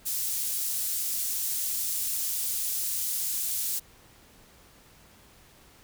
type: high-pass noise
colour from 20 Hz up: pink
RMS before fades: -30 dBFS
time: 0.05-3.8 s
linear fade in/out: 20 ms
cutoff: 8400 Hz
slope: 12 dB/octave
effects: pink hiss -56 dBFS RMS until 5.83 s